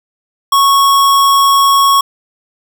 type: tone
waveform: square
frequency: 1105 Hz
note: C#6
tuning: 6 cents flat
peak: -7 dBFS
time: 0.52-2.01 s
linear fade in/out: 5 ms
effects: none